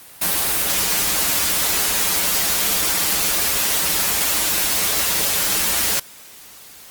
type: noise with comb filter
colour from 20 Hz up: white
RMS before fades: -19 dBFS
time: 0.21-6 s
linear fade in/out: 10 ms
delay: 8 ms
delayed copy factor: -0.7
effects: white hiss -42 dBFS RMS until 6.9 s + Opus 32 kbps